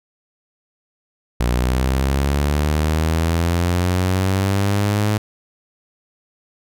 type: linear sweep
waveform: sawtooth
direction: up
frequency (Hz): 59.2 to 106.2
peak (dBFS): -12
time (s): 1.4-5.18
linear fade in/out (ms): 5
effects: none